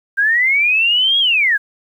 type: linear two-way sweep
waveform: sine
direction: up then down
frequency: 1572 to 3326 to 1572 Hz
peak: -11 dBFS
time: 0.17-1.58 s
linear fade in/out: 20 ms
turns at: 1.19 s
effects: 8-bit